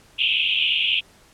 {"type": "band-pass noise", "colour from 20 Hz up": "white", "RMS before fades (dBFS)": -21, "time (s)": [0.18, 1.01], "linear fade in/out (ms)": 20, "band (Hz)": [2500, 3300], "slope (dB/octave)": 96, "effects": ["pink hiss -53 dBFS RMS until 1.33 s", "low-pass 11000 Hz 12 dB/octave"]}